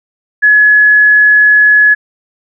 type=tone; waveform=sine; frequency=1696 Hz; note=G#6; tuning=36 cents sharp; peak=-3 dBFS; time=0.42-1.95 s; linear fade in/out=20 ms; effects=none